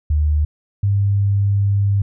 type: tone pair in turn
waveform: sine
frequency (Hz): 75.3 / 100.17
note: D2 / G2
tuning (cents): +44 / +38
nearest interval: perfect fourth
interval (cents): 494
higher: second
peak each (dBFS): -13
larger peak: neither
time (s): 0.1-0.45 / 0.83-2.02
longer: second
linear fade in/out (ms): 5
effects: none